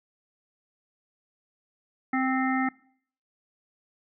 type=harmonic tone; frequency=261.5 Hz; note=C4; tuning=1 cent flat; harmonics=1 / 3 / 5 / 7 / 8; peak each=-25 / -30 / -32 / -33 / -34 dBFS; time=2.13-2.69 s; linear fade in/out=5 ms; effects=noise-tail reverb RT60 0.6 s tail -23 dB re dry